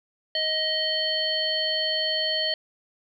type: harmonic tone with a mistuned harmonic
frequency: 628 Hz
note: D#5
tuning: 16 cents sharp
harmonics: 1 / 3 / 5 / 7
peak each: -30 / -32 / -27 / -27 dBFS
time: 0.35-2.54 s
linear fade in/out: 2 ms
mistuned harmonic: 5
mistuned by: -20 cents
effects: 10-bit